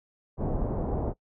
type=low-pass noise; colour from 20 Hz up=pink; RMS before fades=-29 dBFS; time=0.37-1.14 s; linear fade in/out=50 ms; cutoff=770 Hz; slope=24 dB/octave; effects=noise-tail reverb RT60 0.1 s tail -21 dB re dry